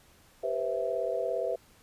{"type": "chord", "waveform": "sine", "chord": "C major seventh", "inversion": "second", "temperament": "equal with one note detuned", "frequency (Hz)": [392, 486, 523.3, 659.3], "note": ["G4", "B4", "C5", "E5"], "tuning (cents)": [0, -28, 0, 0], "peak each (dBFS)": [-37, -33, -34, -32], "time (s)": [0.43, 1.56], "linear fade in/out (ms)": 10, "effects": ["pink hiss -60 dBFS RMS until 1.82 s", "resampled to 32000 Hz"]}